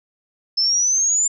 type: exponential sweep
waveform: sine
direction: up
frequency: 5230 to 7250 Hz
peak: -15 dBFS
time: 0.57-1.28 s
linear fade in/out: 10 ms
effects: none